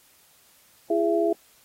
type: tone cluster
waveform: sine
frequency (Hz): 336.7 / 412.3 / 670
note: E4 / G#4 / E5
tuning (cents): +37 / -13 / +28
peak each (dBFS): -24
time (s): 0.9-1.33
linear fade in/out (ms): 5
effects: white hiss -58 dBFS RMS until 1.64 s + AAC 48 kbps